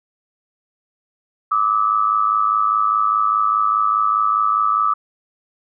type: tone pair together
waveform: sine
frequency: 1174.7 / 1279.6 Hz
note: D6 / D#6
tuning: 0 / +48 cents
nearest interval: minor second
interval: 148 cents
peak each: -17 dBFS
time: 1.51-4.94 s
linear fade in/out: 10 ms
effects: none